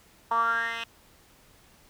10% pulse tone with band-pass filter sweep, 230 Hz, A#3, 23 cents flat, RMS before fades -27 dBFS, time 0.31-0.84 s, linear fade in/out 5 ms, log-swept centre 990 to 2600 Hz, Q 8.1, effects pink hiss -58 dBFS RMS until 1.89 s

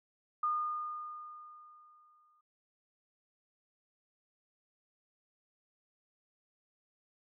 sine tone with exponential decay, 1220 Hz, D#6, 34 cents flat, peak -28 dBFS, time 0.43-2.41 s, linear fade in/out 5 ms, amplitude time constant 430 ms, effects none

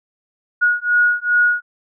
sine beating tone pair, 1448 / 1450.5 Hz, F#6 / F#6, -38 / -35 cents, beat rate 2.5 Hz, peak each -16 dBFS, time 0.61-1.62 s, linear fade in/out 20 ms, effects none

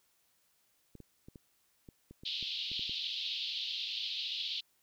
clicks, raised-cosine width 3 ms, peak -37 dBFS, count 11, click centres 0.953 / 1.003 / 1.285 / 1.358 / 1.888 / 2.11 / 2.235 / 2.427 / 2.716 / 2.794 / 2.895 s
pink band-pass noise, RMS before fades -38 dBFS, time 2.25-4.61 s, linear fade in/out 10 ms, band 3000 to 4300 Hz, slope 48 dB/octave
effects white hiss -73 dBFS RMS until 4.82 s

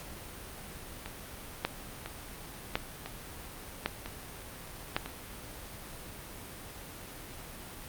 two click trains, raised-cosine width 0.3 ms, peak -22 / -12 dBFS, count 5 / 4, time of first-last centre 1.06-5.06 / 1.65-4.965 s, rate 1 / 0.905 Hz, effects pink hiss -45 dBFS RMS until 7.88 s + Opus 48 kbps

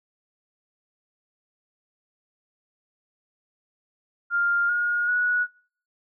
sine tone with pitch steps, 1400 / 1431.9 / 1464.5 Hz, F6 / F6 / F#6, +4 / +43 / -18 cents, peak -20 dBFS, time 4.3-5.47 s, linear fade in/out 50 ms, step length 390 ms, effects noise-tail reverb RT60 0.5 s tail -24 dB re dry

